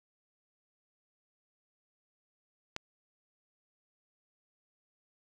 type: click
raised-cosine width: 0.2 ms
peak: -18 dBFS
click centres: 2.764 s
effects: none